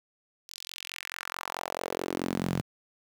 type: tone with high-pass filter sweep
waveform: sawtooth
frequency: 44.62 Hz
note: F1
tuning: 38 cents sharp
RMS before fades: -35 dBFS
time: 0.48-2.62 s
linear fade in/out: 20 ms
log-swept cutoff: 5200 to 140 Hz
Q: 2.2
effects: 9-bit